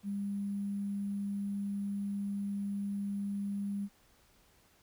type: tone with sample-and-hold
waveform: sine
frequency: 200.6 Hz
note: G3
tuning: 40 cents sharp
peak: -33 dBFS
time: 0.03-3.89 s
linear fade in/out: 50 ms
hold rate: 11025 Hz
effects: pink hiss -66 dBFS RMS until 4.82 s